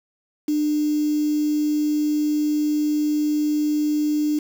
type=tone with quantisation; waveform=sine; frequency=300 Hz; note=D4; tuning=37 cents sharp; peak=-18 dBFS; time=0.48-4.39 s; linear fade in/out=5 ms; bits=6; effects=none